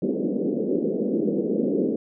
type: band-pass noise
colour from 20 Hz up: pink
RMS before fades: -24 dBFS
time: 0.02-1.96 s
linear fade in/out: 5 ms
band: 190 to 500 Hz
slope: 48 dB/octave
effects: none